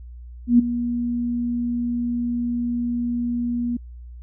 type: tone with ADSR envelope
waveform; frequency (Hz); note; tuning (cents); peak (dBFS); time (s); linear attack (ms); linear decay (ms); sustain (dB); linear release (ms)
sine; 240; B3; -49; -8; 0.47-3.77; 120; 12; -13; 6
effects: added 60 Hz sine -36 dBFS peak until 4.22 s